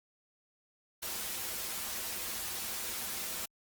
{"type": "noise with comb filter", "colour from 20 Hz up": "white", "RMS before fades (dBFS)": -38, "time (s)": [1.02, 3.46], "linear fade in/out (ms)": 10, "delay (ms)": 7, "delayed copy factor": -0.85, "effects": ["Opus 48 kbps"]}